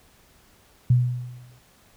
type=tone with exponential decay; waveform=sine; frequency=123.47 Hz; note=B2; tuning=in tune; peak=-12 dBFS; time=0.9-1.59 s; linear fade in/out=5 ms; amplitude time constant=150 ms; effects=pink hiss -57 dBFS RMS until 1.96 s

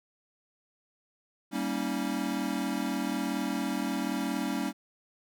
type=chord; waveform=square; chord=Eb dominant seventh; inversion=first; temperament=equal with one note detuned; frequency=196 / 233.1 / 277.2 / 318.2 Hz; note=G3 / Bb3 / Db4 / Eb4; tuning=0 / 0 / 0 / +39 cents; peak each=-36 / -36 / -34 / -37 dBFS; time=1.51-4.73 s; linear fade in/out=50 ms; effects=none

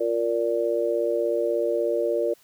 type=chord; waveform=sine; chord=Bb major; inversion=second; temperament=just; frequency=349.6 / 466.2 / 582.7 Hz; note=F4 / Bb4 / D5; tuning=+2 / 0 / -14 cents; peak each=-27 / -25 / -25 dBFS; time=0-2.34 s; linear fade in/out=10 ms; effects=white hiss -58 dBFS RMS until 2.43 s

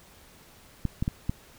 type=clicks; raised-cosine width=5 ms; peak=-14 dBFS; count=4; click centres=0.853 / 1.025 / 1.079 / 1.295 s; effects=pink hiss -54 dBFS RMS until 1.58 s

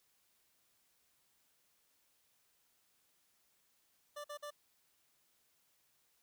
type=tone bursts; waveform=25% pulse; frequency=588 Hz; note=D5; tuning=2 cents sharp; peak=-40 dBFS; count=3; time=4.16-4.507 s; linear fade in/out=10 ms; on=83 ms; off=49 ms; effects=white hiss -75 dBFS RMS until 6.22 s

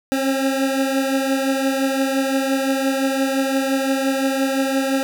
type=beating tone pair; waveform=25% pulse; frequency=268 / 273.8 Hz; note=C4 / C#4; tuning=+42 / -21 cents; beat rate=5.8 Hz; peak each=-15 / -21 dBFS; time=0.12-5.03 s; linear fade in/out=0 ms; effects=none

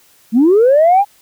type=linear sweep; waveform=sine; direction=up; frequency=207.7 to 830.6 Hz; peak=-5 dBFS; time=0.32-1.05 s; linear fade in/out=50 ms; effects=tanh soft clip ceiling -3 dBFS + white hiss -50 dBFS RMS until 1.21 s

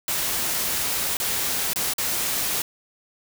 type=noise with dropouts; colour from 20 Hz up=white; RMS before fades=-25 dBFS; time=0.08-2.62 s; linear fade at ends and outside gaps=2 ms; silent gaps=1.17-1.2 / 1.734-1.759 / 1.936-1.982 s; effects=none

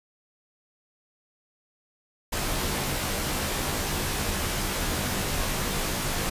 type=noise with comb filter; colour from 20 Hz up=pink; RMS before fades=-28 dBFS; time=2.32-6.3 s; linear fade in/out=10 ms; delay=18 ms; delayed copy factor=-0.8; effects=resampled to 32000 Hz

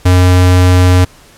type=tone; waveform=square; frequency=90.7 Hz; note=F#2; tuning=34 cents flat; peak=-5 dBFS; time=0.05-1.05 s; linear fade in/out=10 ms; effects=pink hiss -41 dBFS RMS until 1.37 s + low-pass 12000 Hz 12 dB/octave

